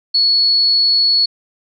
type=tone; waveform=sine; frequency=4388 Hz; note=C#8; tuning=18 cents flat; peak=-10 dBFS; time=0.14-1.26 s; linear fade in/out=10 ms; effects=none